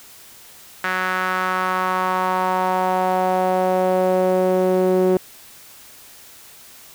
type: tone with band-pass filter sweep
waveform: sawtooth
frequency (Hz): 185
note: F#3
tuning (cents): 0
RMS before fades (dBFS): -19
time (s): 0.84-5.17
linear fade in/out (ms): 2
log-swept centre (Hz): 1600 to 400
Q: 2.6
effects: white hiss -44 dBFS RMS until 6.94 s